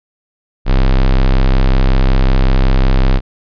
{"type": "tone", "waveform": "square", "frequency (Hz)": 32.7, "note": "C1", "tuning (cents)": 0, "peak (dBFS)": -8, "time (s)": [0.65, 3.21], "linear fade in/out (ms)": 50, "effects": ["resampled to 11025 Hz"]}